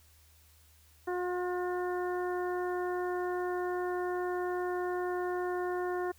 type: harmonic tone with a mistuned harmonic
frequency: 359.5 Hz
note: F#4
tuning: 50 cents flat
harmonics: 1 / 2 / 3 / 4 / 5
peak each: -32 / -38 / -42 / -44 / -46 dBFS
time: 1.07-6.12 s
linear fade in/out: 10 ms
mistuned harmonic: 3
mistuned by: -15 cents
effects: added 77 Hz sine -61 dBFS peak until 6.18 s + white hiss -64 dBFS RMS until 6.18 s